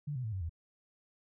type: tone with pitch steps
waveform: sine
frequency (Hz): 146.4 / 126.71 / 109.68 / 94.93 / 82.16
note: D3 / B2 / A2 / F#2 / E2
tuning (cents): -5 / +45 / -5 / +45 / -5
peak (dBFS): -34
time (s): 0.07-0.495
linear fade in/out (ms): 10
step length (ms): 85
effects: none